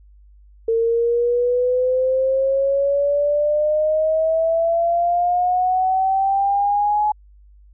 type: exponential sweep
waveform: sine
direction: up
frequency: 452.5 to 848 Hz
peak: -15 dBFS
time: 0.68-7.12 s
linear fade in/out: 5 ms
effects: added 50 Hz sine -45 dBFS peak until 7.73 s